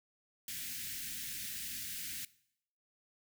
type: band-stop noise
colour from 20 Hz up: white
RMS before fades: -42 dBFS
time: 0.48-2.25 s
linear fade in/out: 2 ms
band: 290 to 1600 Hz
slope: 48 dB/octave
effects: noise-tail reverb RT60 0.7 s tail -20 dB re dry